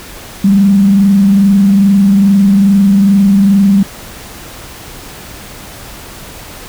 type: tone with frequency modulation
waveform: sine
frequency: 197.8 Hz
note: G3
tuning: 16 cents sharp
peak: -4 dBFS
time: 0.44-3.83 s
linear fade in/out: 5 ms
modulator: 22.4 Hz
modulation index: 0.33
effects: pink hiss -30 dBFS RMS until 6.68 s